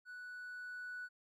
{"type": "tone with level ramp", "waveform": "triangle", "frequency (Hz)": 1480, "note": "F#6", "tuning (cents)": 0, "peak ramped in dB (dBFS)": [-45, -39], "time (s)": [0.05, 1.09], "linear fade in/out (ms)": 50, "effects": ["tanh soft clip ceiling -39 dBFS"]}